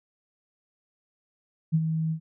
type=tone with ADSR envelope; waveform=sine; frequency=160 Hz; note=D#3; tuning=49 cents sharp; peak=-17 dBFS; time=1.72-2.2 s; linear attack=27 ms; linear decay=49 ms; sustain=-7 dB; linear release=86 ms; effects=none